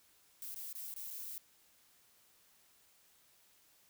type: noise with dropouts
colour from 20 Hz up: violet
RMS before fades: -45 dBFS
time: 0.42-1.38 s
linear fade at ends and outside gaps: 0 ms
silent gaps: 0.544-0.561 / 0.728-0.752 / 0.94-0.963 / 1.104-1.109 s
effects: white hiss -68 dBFS RMS until 3.89 s